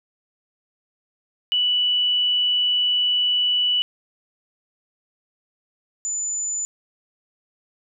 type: tone pair in turn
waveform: sine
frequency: 2960 / 7012 Hz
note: F#7 / A8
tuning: 0 / -7 cents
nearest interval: octave + minor third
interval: 1493 cents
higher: second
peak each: -17 / -23 dBFS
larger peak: first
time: 1.52-3.82 / 6.05-6.65 s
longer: first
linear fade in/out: 0 ms
effects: none